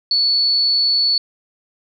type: tone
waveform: sine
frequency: 4435 Hz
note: C#8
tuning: in tune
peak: -13 dBFS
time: 0.11-1.18 s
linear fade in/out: 2 ms
effects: none